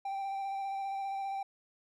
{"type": "tone with vibrato", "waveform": "triangle", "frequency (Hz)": 784, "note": "G5", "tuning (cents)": 0, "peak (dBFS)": -32, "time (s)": [0.05, 1.43], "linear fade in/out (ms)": 5, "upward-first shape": "square", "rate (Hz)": 15, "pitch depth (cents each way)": 14, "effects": []}